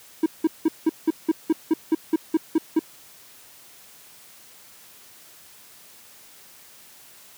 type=tone bursts; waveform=triangle; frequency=320 Hz; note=D#4; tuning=49 cents sharp; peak=-13 dBFS; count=13; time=0.23-2.793 s; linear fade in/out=5 ms; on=31 ms; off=180 ms; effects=white hiss -49 dBFS RMS until 7.37 s + high-pass 80 Hz 12 dB/octave